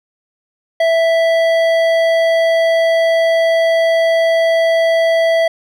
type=tone with hard clipping; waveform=sine; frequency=659.3 Hz; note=E5; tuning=in tune; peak=-12 dBFS; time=0.8-5.48 s; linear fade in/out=5 ms; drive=11 dB; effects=none